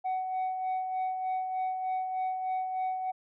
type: tone with tremolo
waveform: sine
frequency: 748 Hz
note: F#5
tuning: 19 cents sharp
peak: -25 dBFS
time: 0.04-3.12 s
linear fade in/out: 20 ms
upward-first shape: sine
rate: 3.3 Hz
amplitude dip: 50%
effects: tanh soft clip ceiling -27 dBFS

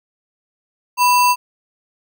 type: tone with sample-and-hold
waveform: sine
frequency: 987.8 Hz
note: B5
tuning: in tune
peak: -10 dBFS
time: 0.97-1.36 s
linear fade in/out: 50 ms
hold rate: 3675 Hz
effects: none

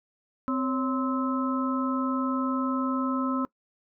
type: harmonic tone with a mistuned harmonic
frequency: 260 Hz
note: C4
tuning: 11 cents flat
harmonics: 1 / 2 / 4 / 5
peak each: -26 / -36 / -34 / -32 dBFS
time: 0.48-3.45 s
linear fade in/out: 0 ms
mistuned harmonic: 2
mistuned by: +110 cents
effects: noise-tail reverb RT60 0.1 s tail -22 dB re dry

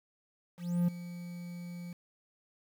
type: tone with ADSR envelope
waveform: triangle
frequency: 174.61 Hz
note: F3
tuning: in tune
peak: -22 dBFS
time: 0.57-1.93 s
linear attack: 310 ms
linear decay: 8 ms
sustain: -16 dB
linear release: 4 ms
effects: 9-bit

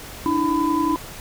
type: tone cluster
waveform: sine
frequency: 294.1 / 325.1 / 1003 Hz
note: D4 / E4 / B5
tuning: +3 / -24 / +26 cents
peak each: -22 dBFS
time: 0.26-0.96 s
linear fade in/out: 0 ms
effects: pink hiss -37 dBFS RMS until 1.2 s

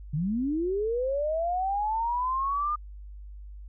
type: linear sweep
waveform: sine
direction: up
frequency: 137.9 to 1221 Hz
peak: -25 dBFS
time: 0.13-2.76 s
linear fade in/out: 10 ms
effects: added 50 Hz sine -40 dBFS peak until 3.68 s

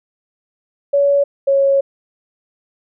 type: tone pair in turn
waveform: sine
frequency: 565 / 550.8 Hz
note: C#5 / C#5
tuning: +33 / -11 cents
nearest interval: unison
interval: 44 cents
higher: first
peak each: -10 dBFS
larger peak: neither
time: 0.93-1.24 / 1.47-1.81 s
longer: second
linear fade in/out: 10 ms
effects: none

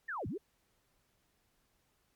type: linear two-way sweep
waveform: sine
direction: down then up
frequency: 1889 to 73.5 to 456.1 Hz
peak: -36 dBFS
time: 0.08-0.38 s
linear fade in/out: 10 ms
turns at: 0.27 s
effects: pink hiss -75 dBFS RMS until 2.15 s + MP3 96 kbps

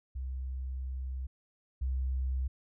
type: tone pair in turn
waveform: sine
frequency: 64.9 / 64.9 Hz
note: C2 / C2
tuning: -13 / -13 cents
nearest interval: unison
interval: 0 cents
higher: neither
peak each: -34 / -29 dBFS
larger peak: second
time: 0.15-1.27 / 1.81-2.48 s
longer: first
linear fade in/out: 10 ms
effects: none

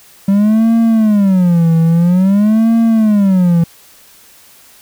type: tone with vibrato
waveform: triangle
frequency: 193.6 Hz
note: G3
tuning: 21 cents flat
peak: -5 dBFS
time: 0.28-3.64 s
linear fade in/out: 5 ms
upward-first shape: sine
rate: 0.5 Hz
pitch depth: 290 cents each way
effects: white hiss -43 dBFS RMS until 4.81 s

